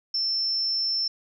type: tone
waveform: sine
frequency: 5350 Hz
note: E8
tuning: 25 cents sharp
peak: -23 dBFS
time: 0.14-1.08 s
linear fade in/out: 5 ms
effects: none